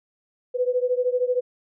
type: beating tone pair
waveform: sine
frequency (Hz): 493.9 / 506.9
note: B4 / B4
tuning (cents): 0 / +45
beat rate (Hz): 13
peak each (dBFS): -22 / -24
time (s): 0.54-1.41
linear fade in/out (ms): 20
effects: none